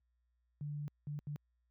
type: tone bursts at uneven times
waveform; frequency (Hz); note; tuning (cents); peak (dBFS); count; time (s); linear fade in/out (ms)
sine; 146.83; D3; 0; -38; 3; 0.61-0.88 / 1.07-1.19 / 1.27-1.36; 0
effects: added 60 Hz sine -70 dBFS peak until 1.7 s + high-pass 80 Hz 12 dB/octave